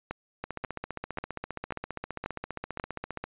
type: two click trains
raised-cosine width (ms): 0.5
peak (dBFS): -18 / -19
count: 6 / 43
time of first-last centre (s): 0.11-2.798 / 0.44-3.24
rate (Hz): 1.86 / 15
effects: resampled to 8000 Hz